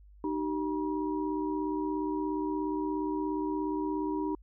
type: tone cluster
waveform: sine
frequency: 306.3 / 383.3 / 959 Hz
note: D#4 / G4 / A#5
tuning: -27 / -39 / +49 cents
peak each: -31 / -35 / -37 dBFS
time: 0.24-4.35 s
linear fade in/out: 2 ms
effects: added 50 Hz sine -52 dBFS peak until 4.42 s